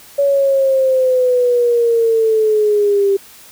sine linear sweep, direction down, 565 to 392 Hz, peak -10 dBFS, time 0.18-3.17 s, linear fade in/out 10 ms, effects white hiss -41 dBFS RMS until 3.51 s

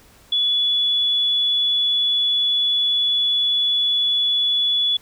sine tone, 3419 Hz, G#7, 50 cents sharp, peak -16 dBFS, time 0.32-4.97 s, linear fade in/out 5 ms, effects pink hiss -51 dBFS RMS until 5.01 s

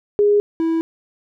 sine / triangle tone pair in turn, 412.1 / 327.1 Hz, G#4 / E4, -13 / -13 cents, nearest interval major third, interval 400 cents, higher first, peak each -11 / -14 dBFS, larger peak first, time 0.19-0.4 / 0.6-0.81 s, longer neither, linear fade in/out 0 ms, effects none

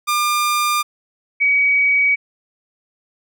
sawtooth / sine tone pair in turn, 1200 / 2265 Hz, D6 / C#7, +37 / +37 cents, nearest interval major seventh, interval 1100 cents, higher second, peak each -12 dBFS, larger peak neither, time 0.07-0.83 / 1.4-2.16 s, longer neither, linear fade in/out 20 ms, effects none

